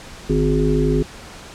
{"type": "harmonic tone with a mistuned harmonic", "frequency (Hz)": 51.91, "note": "G#1", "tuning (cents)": 0, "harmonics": [1, 3, 5, 7, 8], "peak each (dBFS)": [-21, -20, -21, -22, -21], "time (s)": [0.29, 1.03], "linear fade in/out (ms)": 10, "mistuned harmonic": 3, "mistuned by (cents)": -28, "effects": ["pink hiss -38 dBFS RMS until 1.54 s", "low-pass 8000 Hz 12 dB/octave"]}